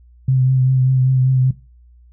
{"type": "tone with vibrato", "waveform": "sine", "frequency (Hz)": 130, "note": "C3", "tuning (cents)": -11, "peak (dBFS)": -11, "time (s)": [0.28, 1.51], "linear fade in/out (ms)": 5, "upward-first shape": "triangle", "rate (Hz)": 5.1, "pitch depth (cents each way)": 31, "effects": ["noise-tail reverb RT60 0.3 s tail -18 dB re dry", "added 60 Hz sine -44 dBFS peak until 2.12 s"]}